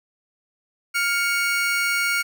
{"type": "tone pair together", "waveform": "40% pulse", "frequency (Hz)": [1405, 2230], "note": ["F6", "C#7"], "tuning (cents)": [10, 10], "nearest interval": "minor sixth", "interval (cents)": 800, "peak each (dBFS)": -22, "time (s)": [0.94, 2.23], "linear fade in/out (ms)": 20, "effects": []}